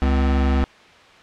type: tone pair together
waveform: square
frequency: 68.6 / 257.4 Hz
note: C#2 / C4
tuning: -17 / -28 cents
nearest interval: octave + major seventh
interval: 2289 cents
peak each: -17 / -25 dBFS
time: 0.02-0.64 s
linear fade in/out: 0 ms
effects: white hiss -47 dBFS RMS until 1.22 s + low-pass 3000 Hz 12 dB/octave